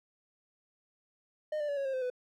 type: tone with pitch steps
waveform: triangle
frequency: 611 / 590.9 / 571.4 / 552.6 / 534.4 / 516.8 / 499.7 Hz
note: D#5 / D5 / D5 / C#5 / C5 / C5 / B4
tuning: -32 / +10 / -48 / -6 / +36 / -21 / +20 cents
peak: -29 dBFS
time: 1.52-2.101 s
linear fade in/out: 5 ms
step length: 83 ms
effects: none